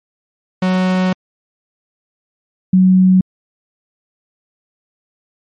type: tone pair in turn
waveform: 45% pulse / sine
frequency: 185 / 186 Hz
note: F#3 / F#3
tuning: 0 / +9 cents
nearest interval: unison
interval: 9 cents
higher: second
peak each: -12 / -6 dBFS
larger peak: second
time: 0.62-1.13 / 2.73-3.21 s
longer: first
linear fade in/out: 5 ms
effects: low-pass 4000 Hz 12 dB/octave + MP3 48 kbps